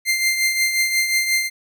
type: tone with tremolo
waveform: sawtooth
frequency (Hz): 2093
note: C7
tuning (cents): 0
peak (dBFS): -11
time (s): 0.05-1.5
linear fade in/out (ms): 50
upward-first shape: triangle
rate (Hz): 5.6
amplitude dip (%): 60
effects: none